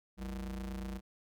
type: ring-modulated tone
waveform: square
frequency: 68.6 Hz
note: C#2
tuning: 17 cents flat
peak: -36 dBFS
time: 0.17-1.01 s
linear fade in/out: 50 ms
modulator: 123 Hz
effects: none